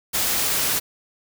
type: noise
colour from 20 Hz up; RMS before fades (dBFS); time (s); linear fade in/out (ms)
white; -22; 0.13-0.8; 20
effects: none